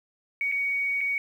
sine tone with dropouts, 2243 Hz, C#7, 20 cents sharp, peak -24 dBFS, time 0.41-1.18 s, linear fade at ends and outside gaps 1 ms, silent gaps 0.516-0.522 / 1.008-1.012 s, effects 9-bit

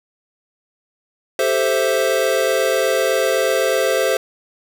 square chord, A minor seventh, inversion third, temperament equal, 392 / 440 / 523.3 / 659.3 Hz, G4 / A4 / C5 / E5, 0 / 0 / 0 / 0 cents, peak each -24 / -23 / -19 / -23 dBFS, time 1.39-4.17 s, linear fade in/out 2 ms, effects none

